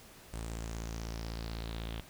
sawtooth tone with low-pass filter sweep, 56.1 Hz, A1, 34 cents sharp, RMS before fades -40 dBFS, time 0.33-2.01 s, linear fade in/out 10 ms, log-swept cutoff 8900 to 3300 Hz, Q 4.3, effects pink hiss -55 dBFS RMS until 2.09 s

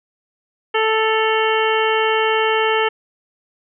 harmonic tone with a mistuned harmonic, 440 Hz, A4, in tune, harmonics 1 / 2 / 3 / 4 / 5 / 6 / 7, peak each -18 / -21 / -23 / -24 / -25 / -26 / -26 dBFS, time 0.74-2.89 s, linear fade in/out 10 ms, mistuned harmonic 6, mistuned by +79 cents, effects none

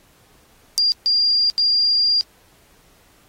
sine tone bursts at uneven times, 4792 Hz, D8, 34 cents sharp, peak -14 dBFS, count 3, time 0.78-0.92 / 1.06-1.5 / 1.58-2.21 s, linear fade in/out 0 ms, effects pink hiss -55 dBFS RMS until 3.28 s + AAC 48 kbps

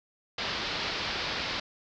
white low-pass noise, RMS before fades -33 dBFS, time 0.38-1.6 s, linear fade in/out 5 ms, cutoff 4900 Hz, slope 48 dB/octave, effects none

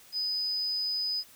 sine tone, 4996 Hz, D#8, 6 cents sharp, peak -28 dBFS, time 0.12-1.24 s, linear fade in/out 50 ms, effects white hiss -55 dBFS RMS until 1.35 s

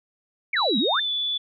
sine exponential two-way sweep, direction down then up, 2400 to 196 to 1851 Hz, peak -21 dBFS, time 0.53-1 s, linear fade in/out 5 ms, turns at 0.78 s
sine tone with pitch glide, 3930 to 3461 Hz, B7 to A7, -9 to -29 cents, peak -23 dBFS, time 0.56-1.38 s, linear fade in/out 10 ms, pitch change -220 cents, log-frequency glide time 0.69-1.1 s
effects none

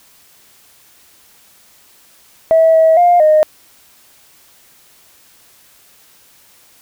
sine tone with pitch steps, 649 / 644 / 704 / 617 Hz, E5 / E5 / F5 / D#5, -27 / -41 / +14 / -15 cents, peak -5 dBFS, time 2.51-3.43 s, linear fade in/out 0 ms, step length 230 ms, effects tanh soft clip ceiling -2 dBFS + white hiss -48 dBFS RMS until 6.81 s

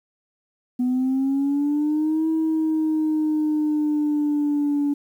sine linear two-way sweep, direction up then down, 246.9 to 320.7 to 286.5 Hz, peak -17 dBFS, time 0.79-4.94 s, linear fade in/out 10 ms, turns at 2.28 s, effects tanh soft clip ceiling -16 dBFS + 9-bit

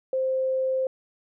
sine tone, 523.3 Hz, C5, in tune, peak -22 dBFS, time 0.13-0.87 s, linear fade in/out 2 ms, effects none

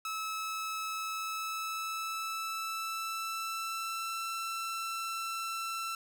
sawtooth tone with pitch glide, 1299 to 1338.6 Hz, E6 to E6, -26 to +26 cents, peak -31 dBFS, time 0.05-5.95 s, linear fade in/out 2 ms, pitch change +52 cents, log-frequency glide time 1.06-4.28 s, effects none

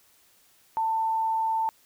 sine tone, 892 Hz, A5, 23 cents sharp, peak -23 dBFS, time 0.77-1.69 s, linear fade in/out 0 ms, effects white hiss -61 dBFS RMS until 1.85 s

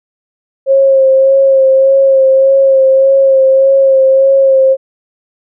sine tone with vibrato, 537 Hz, C5, 45 cents sharp, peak -4 dBFS, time 0.66-4.77 s, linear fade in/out 50 ms, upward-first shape sine, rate 1.7 Hz, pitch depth 22 cents each way, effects none

